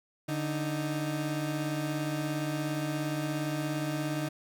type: tone pair together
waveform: 30% pulse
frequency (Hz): 146.83 / 310.8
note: D3 / D#4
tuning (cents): 0 / -2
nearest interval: octave + minor second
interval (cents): 1298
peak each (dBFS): -30 / -31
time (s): 0.28-4.29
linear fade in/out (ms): 10
effects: none